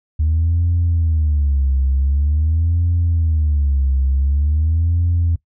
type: tone with vibrato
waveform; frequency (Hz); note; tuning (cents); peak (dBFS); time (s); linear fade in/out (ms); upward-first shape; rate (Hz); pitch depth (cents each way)
sine; 75.7; D#2; -47; -12; 0.19-5.36; 10; sine; 0.46; 220
effects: noise-tail reverb RT60 0.1 s tail -20 dB re dry + tanh soft clip ceiling -10 dBFS